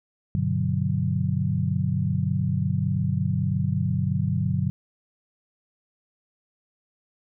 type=chord; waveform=sine; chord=G major seventh; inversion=none; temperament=equal; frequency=98 / 123.47 / 146.83 / 185 Hz; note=G2 / B2 / D3 / F#3; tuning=0 / 0 / 0 / 0 cents; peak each=-27 / -28 / -26 / -27 dBFS; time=0.35-4.7 s; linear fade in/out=0 ms; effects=none